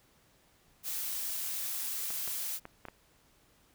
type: noise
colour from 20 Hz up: blue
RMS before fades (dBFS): -36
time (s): 0.83-2.6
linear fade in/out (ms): 50
type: clicks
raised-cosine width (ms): 0.5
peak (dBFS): -28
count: 5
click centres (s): 2.105 / 2.277 / 2.654 / 2.853 / 2.885
effects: pink hiss -66 dBFS RMS until 3.74 s